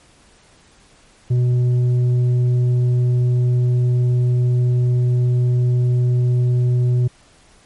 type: tone with tanh clipping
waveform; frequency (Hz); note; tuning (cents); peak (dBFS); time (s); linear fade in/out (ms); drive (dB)
sine; 123.47; B2; 0; -14; 1.3-7.08; 10; 5
effects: pink hiss -51 dBFS RMS until 7.65 s + MP3 48 kbps